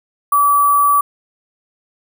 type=tone with sample-and-hold; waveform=sine; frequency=1149 Hz; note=D6; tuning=38 cents flat; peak=-9 dBFS; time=0.32-1.01 s; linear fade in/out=5 ms; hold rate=11025 Hz; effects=none